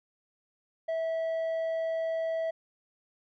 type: tone with low-pass filter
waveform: square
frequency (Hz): 652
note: E5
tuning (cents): -19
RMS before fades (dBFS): -31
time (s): 0.88-2.51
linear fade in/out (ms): 10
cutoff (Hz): 1300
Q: 0.59
effects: none